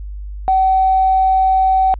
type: tone with quantisation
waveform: sine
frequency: 760 Hz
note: F#5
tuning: 46 cents sharp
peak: -10 dBFS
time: 0.48-1.94 s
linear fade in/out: 0 ms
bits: 5
effects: added 50 Hz sine -25 dBFS peak until 1.99 s + resampled to 8000 Hz

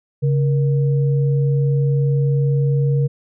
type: tone pair together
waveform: sine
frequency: 140 / 471.2 Hz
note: C#3 / A#4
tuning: +18 / +19 cents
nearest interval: octave + major sixth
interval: 2101 cents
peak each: -14 / -25 dBFS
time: 0.22-3.08 s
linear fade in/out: 20 ms
effects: none

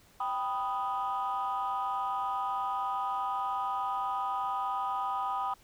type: chord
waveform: sine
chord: G augmented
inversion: none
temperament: equal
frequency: 784 / 987.8 / 1244.5 Hz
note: G5 / B5 / D#6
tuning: 0 / 0 / 0 cents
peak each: -33 dBFS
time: 0.2-5.54 s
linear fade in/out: 5 ms
effects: tanh soft clip ceiling -24 dBFS + pink hiss -61 dBFS RMS until 5.63 s

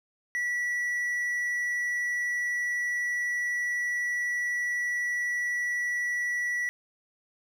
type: tone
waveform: triangle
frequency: 1948 Hz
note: B6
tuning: 24 cents flat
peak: -25 dBFS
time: 0.35-6.69 s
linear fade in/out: 0 ms
effects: none

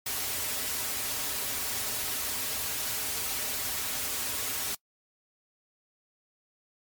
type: noise with comb filter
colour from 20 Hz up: white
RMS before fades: -32 dBFS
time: 0.06-4.75 s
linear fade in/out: 5 ms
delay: 5.8 ms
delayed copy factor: -0.75
effects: noise-tail reverb RT60 0.1 s tail -25 dB re dry + MP3 96 kbps

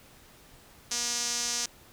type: tone with band-pass filter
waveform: sawtooth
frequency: 239.4 Hz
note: A#3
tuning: 46 cents sharp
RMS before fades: -31 dBFS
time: 0.91-1.66 s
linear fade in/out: 5 ms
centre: 6100 Hz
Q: 3
effects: pink hiss -55 dBFS RMS until 1.92 s

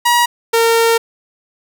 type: tone pair in turn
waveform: sawtooth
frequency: 958 / 458.7 Hz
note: A#5 / A#4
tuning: +47 / -28 cents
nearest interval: octave + minor second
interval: 1275 cents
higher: first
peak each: -6 dBFS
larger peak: neither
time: 0.05-0.26 / 0.53-0.98 s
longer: second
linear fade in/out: 10 ms
effects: none

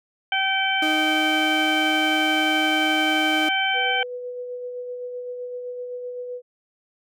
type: harmonic tone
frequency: 772 Hz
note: G5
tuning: 27 cents flat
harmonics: 1 / 2 / 3 / 4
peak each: -25 / -25 / -25 / -25 dBFS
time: 0.32-4.03 s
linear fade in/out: 2 ms
type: tone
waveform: 35% pulse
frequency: 311.1 Hz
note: D#4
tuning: in tune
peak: -22 dBFS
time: 0.82-3.49 s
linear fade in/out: 5 ms
type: tone with tremolo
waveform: sine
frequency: 493.9 Hz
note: B4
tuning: in tune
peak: -28 dBFS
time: 3.73-6.42 s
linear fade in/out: 50 ms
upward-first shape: sine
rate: 7.8 Hz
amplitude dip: 30%
effects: none

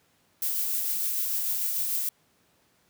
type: noise with tremolo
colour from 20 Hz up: violet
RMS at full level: -27 dBFS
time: 0.42-2.09 s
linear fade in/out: 2 ms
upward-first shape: triangle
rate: 6.7 Hz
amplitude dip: 30%
effects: pink hiss -66 dBFS RMS until 2.89 s + high-pass 100 Hz 12 dB/octave

